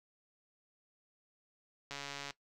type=click train; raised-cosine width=0.2 ms; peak=-25 dBFS; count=57; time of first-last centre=1.91-2.307 s; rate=141 Hz; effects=noise-tail reverb RT60 0.1 s tail -18 dB re dry